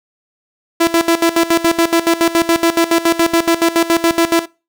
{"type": "tone with tremolo", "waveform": "sawtooth", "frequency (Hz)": 334.3, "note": "E4", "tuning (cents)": 24, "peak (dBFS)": -5, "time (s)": [0.8, 4.46], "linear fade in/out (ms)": 10, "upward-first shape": "square", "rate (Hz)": 7.1, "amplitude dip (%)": 80, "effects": ["noise-tail reverb RT60 0.3 s tail -23 dB re dry"]}